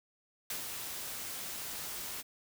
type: noise with ADSR envelope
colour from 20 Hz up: white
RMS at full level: -37 dBFS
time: 0.5-2.23 s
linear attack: 3 ms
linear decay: 110 ms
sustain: -4 dB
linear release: 29 ms
effects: none